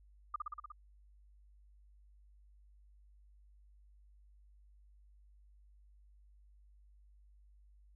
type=tone with echo; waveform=sine; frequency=1212 Hz; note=D#6; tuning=46 cents flat; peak=-33 dBFS; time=0.34-0.36 s; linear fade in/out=5 ms; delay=60 ms; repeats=6; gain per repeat=-2 dB; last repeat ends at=0.72 s; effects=added 50 Hz sine -60 dBFS peak until 7.95 s